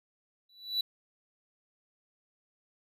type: tone with exponential growth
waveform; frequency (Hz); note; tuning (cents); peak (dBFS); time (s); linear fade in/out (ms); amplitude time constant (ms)
triangle; 3951; B7; 0; -23; 0.49-0.81; 5; 69
effects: none